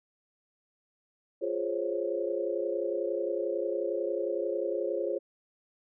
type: chord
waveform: sine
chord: Db major seventh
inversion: first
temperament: equal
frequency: 349.2 / 415.3 / 523.3 / 554.4 Hz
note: F4 / Ab4 / C5 / Db5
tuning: 0 / 0 / 0 / 0 cents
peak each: -34 dBFS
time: 1.41-5.19 s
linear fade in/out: 20 ms
effects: none